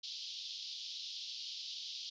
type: band-pass noise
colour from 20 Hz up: white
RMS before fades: -45 dBFS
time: 0.03-2.1 s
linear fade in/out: 10 ms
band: 3100 to 5200 Hz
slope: 48 dB/octave
effects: resampled to 16000 Hz